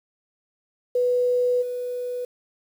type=tone with level steps; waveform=sine; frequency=493.9 Hz; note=B4; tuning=in tune; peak=-18 / -26 dBFS; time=0.95-2.25 s; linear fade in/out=5 ms; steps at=1.61 s; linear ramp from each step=20 ms; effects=8-bit